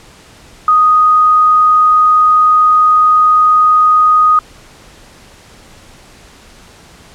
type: tone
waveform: sine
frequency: 1244.5 Hz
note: D#6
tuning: in tune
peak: -5 dBFS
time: 0.68-4.39 s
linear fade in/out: 2 ms
effects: pink hiss -40 dBFS RMS until 7.14 s + low-pass 9000 Hz 12 dB/octave